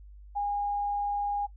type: tone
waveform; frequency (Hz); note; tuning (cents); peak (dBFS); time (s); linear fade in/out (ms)
sine; 816; G#5; -31; -27; 0.35-1.47; 20
effects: noise-tail reverb RT60 0.1 s tail -19 dB re dry + added 50 Hz sine -46 dBFS peak until 1.56 s